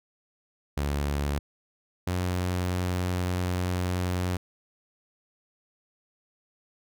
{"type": "tone pair in turn", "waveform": "sawtooth", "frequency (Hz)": [71.7, 90.34], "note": ["D2", "F#2"], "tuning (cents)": [-41, -41], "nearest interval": "major third", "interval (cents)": 400, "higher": "second", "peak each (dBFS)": -22, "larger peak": "neither", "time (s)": [[0.77, 1.39], [2.07, 4.37]], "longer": "second", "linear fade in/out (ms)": 5, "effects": []}